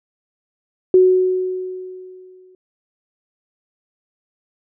sine tone with exponential decay, 370 Hz, F#4, in tune, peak -6 dBFS, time 0.94-2.55 s, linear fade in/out 2 ms, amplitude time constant 350 ms, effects none

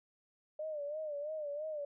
sine tone with vibrato, 600 Hz, D5, 37 cents sharp, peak -37 dBFS, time 0.59-1.85 s, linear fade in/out 5 ms, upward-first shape sine, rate 3 Hz, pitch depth 86 cents each way, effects none

